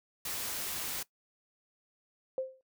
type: noise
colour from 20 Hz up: white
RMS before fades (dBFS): -37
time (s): 0.25-1.03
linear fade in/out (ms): 5
type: tone with exponential decay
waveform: sine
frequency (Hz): 523.3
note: C5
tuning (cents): 0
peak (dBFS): -27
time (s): 2.38-2.61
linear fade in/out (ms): 1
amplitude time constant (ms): 49
effects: noise-tail reverb RT60 0.1 s tail -19 dB re dry